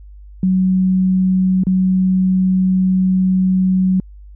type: tone with dropouts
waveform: sine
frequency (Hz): 186.5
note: F#3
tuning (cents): +14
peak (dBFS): -11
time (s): 0.43-4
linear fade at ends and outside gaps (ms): 2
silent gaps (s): 1.636-1.668
effects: added 50 Hz sine -35 dBFS peak until 4.35 s